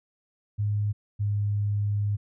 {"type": "tone pair in turn", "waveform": "sine", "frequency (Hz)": [103.83, 102.87], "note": ["G#2", "G#2"], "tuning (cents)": [0, -16], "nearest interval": "unison", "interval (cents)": 16, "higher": "first", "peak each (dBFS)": -23, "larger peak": "neither", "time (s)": [[0.58, 0.93], [1.19, 2.17]], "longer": "second", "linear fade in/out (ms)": 20, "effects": []}